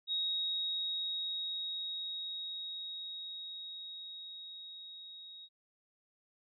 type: tone with level ramp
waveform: sine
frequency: 3776 Hz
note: A#7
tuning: 22 cents sharp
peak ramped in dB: -31 to -48 dBFS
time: 0.07-5.49 s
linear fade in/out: 50 ms
effects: none